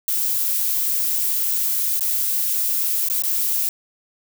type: noise with dropouts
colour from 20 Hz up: violet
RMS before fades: -21 dBFS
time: 0.08-3.69 s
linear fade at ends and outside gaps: 1 ms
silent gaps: 1.995-2.008 / 3.086-3.099 / 3.222-3.236 s
effects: none